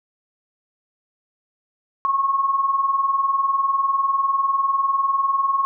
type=tone pair together; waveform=sine; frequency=1073 / 1093 Hz; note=C6 / C#6; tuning=+43 / -25 cents; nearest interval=unison; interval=32 cents; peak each=-24 / -18 dBFS; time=2.05-5.65 s; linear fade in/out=0 ms; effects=none